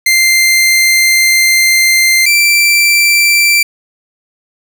sawtooth tone pair in turn, 2089 / 2345 Hz, C7 / D7, -3 / -3 cents, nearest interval major second, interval 200 cents, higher second, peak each -3 dBFS, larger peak neither, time 0.06-2.26 / 2.26-3.63 s, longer first, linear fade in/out 5 ms, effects 7-bit

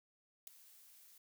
blue noise with ADSR envelope, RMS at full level -43 dBFS, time 0.47-1.18 s, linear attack 4 ms, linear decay 5 ms, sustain -19 dB, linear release 4 ms, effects none

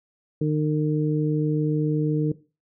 harmonic tone, 152.2 Hz, D#3, 38 cents flat, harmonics 1 / 2 / 3, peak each -22 / -25 / -27 dBFS, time 0.41-2.32 s, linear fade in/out 5 ms, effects noise-tail reverb RT60 0.3 s tail -17 dB re dry

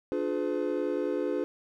triangle chord, D diminished seventh, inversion none, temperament just, 293.7 / 352.4 / 422.9 / 507.5 Hz, D4 / F4 / Ab4 / Cb5, 0 / +16 / +31 / +47 cents, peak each -31 dBFS, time 0.12-1.44 s, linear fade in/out 0 ms, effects none

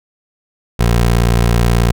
20% pulse tone, 58.4 Hz, A#1, 4 cents sharp, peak -5 dBFS, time 0.79-1.92 s, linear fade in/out 10 ms, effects none

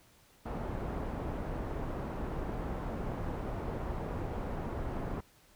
pink low-pass noise, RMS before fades -37 dBFS, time 0.45-5.21 s, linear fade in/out 10 ms, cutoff 940 Hz, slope 12 dB/octave, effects pink hiss -63 dBFS RMS until 5.55 s

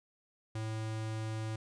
square tone, 110 Hz, A2, in tune, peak -36 dBFS, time 0.55-1.56 s, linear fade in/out 5 ms, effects resampled to 22050 Hz

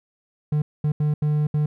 triangle tone bursts at uneven times, 150 Hz, D3, 37 cents sharp, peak -16 dBFS, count 5, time 0.52-0.62 / 0.84-0.92 / 1-1.14 / 1.22-1.47 / 1.54-1.66 s, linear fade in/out 5 ms, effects none

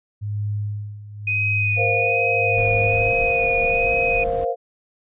sine tone with tremolo, 103.83 Hz, G#2, in tune, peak -21 dBFS, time 0.21-3.13 s, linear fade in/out 20 ms, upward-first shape sine, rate 0.88 Hz, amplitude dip 80%
sine tone with vibrato, 2489 Hz, D#7, in tune, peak -19 dBFS, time 1.27-4.24 s, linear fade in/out 5 ms, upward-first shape sine, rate 1.2 Hz, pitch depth 26 cents each way
sine chord, Bb suspended second, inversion none, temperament equal with one note detuned, 470.8 / 523.3 / 698.5 Hz, Bb4 / C5 / F5, +17 / 0 / 0 cents, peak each -24 dBFS, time 1.76-4.56 s, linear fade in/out 50 ms
brown noise, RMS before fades -31 dBFS, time 2.57-4.45 s, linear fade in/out 10 ms
effects resampled to 8000 Hz

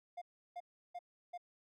triangle tone bursts, 706 Hz, F5, 19 cents sharp, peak -40 dBFS, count 4, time 0.17-1.378 s, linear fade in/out 10 ms, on 47 ms, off 340 ms, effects none

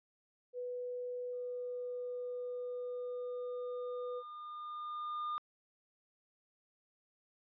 sine tone, 493.9 Hz, B4, in tune, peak -38 dBFS, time 0.53-4.23 s, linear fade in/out 50 ms
triangle tone with exponential growth, 1212 Hz, D#6, 46 cents flat, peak -33 dBFS, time 1.33-5.38 s, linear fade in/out 0 ms, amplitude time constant 880 ms
effects resampled to 11025 Hz

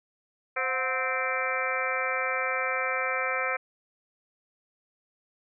harmonic tone with a mistuned harmonic, 260 Hz, C4, 11 cents flat, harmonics 2 / 3 / 4 / 5 / 6 / 7 / 8 / 9, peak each -33 / -37 / -38 / -32 / -35 / -36 / -35 / -32 dBFS, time 0.56-3.57 s, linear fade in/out 10 ms, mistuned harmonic 3, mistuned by -100 cents, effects none

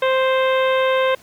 harmonic tone, 523.3 Hz, C5, in tune, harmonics 1 / 2 / 3 / 4 / 5 / 6 / 7, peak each -16 / -22 / -26 / -28 / -30 / -32 / -33 dBFS, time 0.02-1.15 s, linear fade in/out 5 ms, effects pink hiss -48 dBFS RMS until 1.22 s + high-pass 80 Hz 12 dB/octave

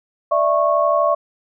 sine tone cluster, 591 / 663 / 1100 Hz, D5 / E5 / C#6, +11 / +10 / -14 cents, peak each -18 dBFS, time 0.31-1.15 s, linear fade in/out 10 ms, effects none

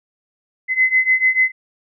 sine beating tone pair, 2036 / 2042.8 Hz, C7 / C7, -48 / -42 cents, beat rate 6.8 Hz, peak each -17 / -15 dBFS, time 0.68-1.52 s, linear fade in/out 50 ms, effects none

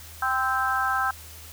harmonic tone with a mistuned harmonic, 261.6 Hz, C4, in tune, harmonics 3 / 4 / 5 / 6, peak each -28 / -30 / -26 / -27 dBFS, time 0.22-1.11 s, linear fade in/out 5 ms, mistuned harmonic 4, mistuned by -22 cents, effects added 79 Hz sine -45 dBFS peak until 1.52 s + white hiss -45 dBFS RMS until 1.52 s

